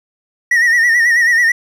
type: tone with vibrato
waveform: triangle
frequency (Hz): 1885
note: A#6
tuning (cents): +19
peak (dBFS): -7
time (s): 0.51-1.52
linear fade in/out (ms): 5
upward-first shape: sine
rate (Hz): 9.2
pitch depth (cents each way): 72
effects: none